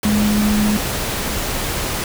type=tone in noise; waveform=sine; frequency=210 Hz; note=G#3; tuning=19 cents sharp; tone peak=-14 dBFS; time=0.05-0.77 s; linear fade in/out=2 ms; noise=pink; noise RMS=-22 dBFS; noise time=0.03-2.04 s; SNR=+5 dB; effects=none